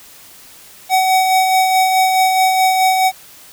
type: tone with tremolo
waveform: square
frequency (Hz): 753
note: F#5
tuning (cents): +30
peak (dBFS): -10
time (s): 0.89-3.12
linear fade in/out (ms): 50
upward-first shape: sine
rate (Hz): 4.7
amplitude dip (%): 35
effects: white hiss -41 dBFS RMS until 3.52 s